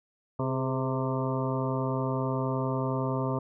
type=harmonic tone with a mistuned harmonic; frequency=130.81 Hz; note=C3; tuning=in tune; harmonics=1 / 2 / 3 / 4 / 5 / 7 / 8 / 9; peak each=-30 / -33 / -35 / -36 / -37 / -38 / -39 / -40 dBFS; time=0.39-3.39 s; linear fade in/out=5 ms; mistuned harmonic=3; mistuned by=+50 cents; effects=none